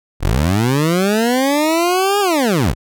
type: linear two-way sweep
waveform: 20% pulse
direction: up then down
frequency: 34.65 to 413.8 to 34.65 Hz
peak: -8 dBFS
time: 0.2-2.75 s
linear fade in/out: 50 ms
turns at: 2.2 s
effects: none